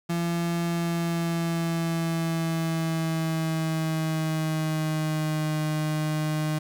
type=tone with pitch glide; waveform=35% pulse; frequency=170 to 154.1 Hz; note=F3 to D#3; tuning=-46 to -16 cents; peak=-23 dBFS; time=0.09-6.59 s; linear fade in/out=10 ms; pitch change=-170 cents; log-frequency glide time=0.66-5.61 s; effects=9-bit